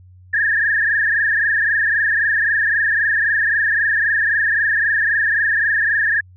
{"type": "tone with frequency modulation", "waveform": "sine", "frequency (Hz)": 1739, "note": "A6", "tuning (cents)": -21, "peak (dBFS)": -14, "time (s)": [0.33, 6.21], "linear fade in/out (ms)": 10, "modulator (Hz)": 23.8, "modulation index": 4, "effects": ["added 91 Hz sine -42 dBFS peak until 6.36 s"]}